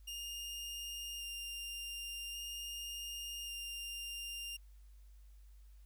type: tone with vibrato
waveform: sawtooth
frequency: 2810 Hz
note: F7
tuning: 10 cents sharp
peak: -39 dBFS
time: 0.07-4.57 s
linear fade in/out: 10 ms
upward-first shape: square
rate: 0.44 Hz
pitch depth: 8 cents each way
effects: added 50 Hz sine -55 dBFS peak until 5.85 s + white hiss -75 dBFS RMS until 5.85 s